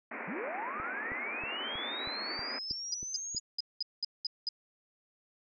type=band-pass noise; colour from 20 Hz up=white; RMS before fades=-41 dBFS; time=0.11-2.59 s; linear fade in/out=5 ms; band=210 to 2400 Hz; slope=96 dB/octave
type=linear sweep; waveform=sine; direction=up; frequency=142.5 to 6800 Hz; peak=-37 dBFS; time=0.27-3.4 s; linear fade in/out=20 ms
type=click train; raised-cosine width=3 ms; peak=-34 dBFS; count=9; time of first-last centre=0.8-3.348 s; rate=3.14 Hz
type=tone bursts; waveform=sine; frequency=4980 Hz; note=D#8; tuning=1 cent sharp; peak=-30 dBFS; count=9; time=2.7-4.489 s; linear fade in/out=2 ms; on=21 ms; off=200 ms
effects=none